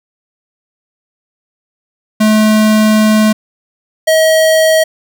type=tone pair in turn; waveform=square; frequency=215.5 / 637.2 Hz; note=A3 / D#5; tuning=-36 / +41 cents; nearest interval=octave + perfect fifth; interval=1877 cents; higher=second; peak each=-7 / -7 dBFS; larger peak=neither; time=2.2-3.33 / 4.07-4.84 s; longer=first; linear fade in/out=10 ms; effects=none